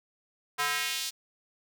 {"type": "tone with high-pass filter sweep", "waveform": "square", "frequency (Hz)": 145.3, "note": "D3", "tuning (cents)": -18, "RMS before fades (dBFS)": -31, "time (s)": [0.58, 1.11], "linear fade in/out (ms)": 20, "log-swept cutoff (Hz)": [1100, 4600], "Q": 1.3, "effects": []}